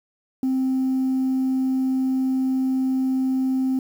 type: tone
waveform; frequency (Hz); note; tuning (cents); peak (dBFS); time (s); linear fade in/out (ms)
sine; 261.6; C4; 0; -17; 0.43-3.79; 2
effects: tanh soft clip ceiling -17 dBFS + 8-bit